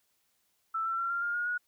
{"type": "tone with pitch steps", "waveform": "sine", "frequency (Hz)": [1324, 1344.8, 1365.9, 1387.4, 1409.2, 1431.4, 1453.9], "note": ["E6", "E6", "F6", "F6", "F6", "F6", "F#6"], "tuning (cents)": [7, 34, -39, -12, 15, 42, -31], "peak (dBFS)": -29, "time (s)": [0.74, 1.58], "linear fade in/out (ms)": 10, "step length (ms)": 120, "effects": ["white hiss -74 dBFS RMS until 1.67 s"]}